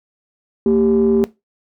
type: ring-modulated tone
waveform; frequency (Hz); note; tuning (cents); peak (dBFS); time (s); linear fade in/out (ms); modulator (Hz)
triangle; 82.41; E2; 0; -5; 0.66-1.24; 0; 310
effects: noise-tail reverb RT60 0.2 s tail -19 dB re dry + tanh soft clip ceiling -5 dBFS